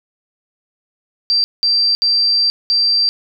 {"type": "tone bursts at uneven times", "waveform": "sine", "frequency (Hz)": 4699, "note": "D8", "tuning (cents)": 0, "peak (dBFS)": -11, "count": 4, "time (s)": [[1.3, 1.44], [1.63, 1.95], [2.02, 2.5], [2.7, 3.09]], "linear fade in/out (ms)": 0, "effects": []}